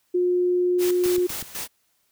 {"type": "tone", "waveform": "sine", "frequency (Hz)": 358.1, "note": "F4", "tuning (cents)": 43, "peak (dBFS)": -18, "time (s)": [0.14, 1.27], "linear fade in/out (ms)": 10}
{"type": "noise with tremolo", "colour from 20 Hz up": "white", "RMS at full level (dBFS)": -31, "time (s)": [0.78, 1.68], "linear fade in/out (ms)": 50, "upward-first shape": "square", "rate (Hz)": 3.9, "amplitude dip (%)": 75}
{"type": "click train", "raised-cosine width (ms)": 3, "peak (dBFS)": -26, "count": 4, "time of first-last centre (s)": [1.06, 1.426], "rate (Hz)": 8.2}
{"effects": ["white hiss -68 dBFS RMS until 2.11 s"]}